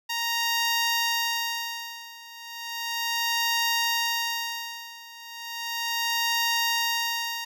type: tone with tremolo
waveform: 10% pulse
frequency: 932.3 Hz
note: A#5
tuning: in tune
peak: -14 dBFS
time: 0.09-7.45 s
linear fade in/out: 10 ms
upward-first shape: sine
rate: 0.35 Hz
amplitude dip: 90%
effects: none